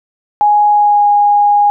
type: tone with pitch glide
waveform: sine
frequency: 832 to 822.4 Hz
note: G#5 to G#5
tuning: +3 to -17 cents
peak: -6 dBFS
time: 0.41-1.7 s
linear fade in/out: 0 ms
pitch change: -20 cents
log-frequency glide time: 0.69-1.08 s
effects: none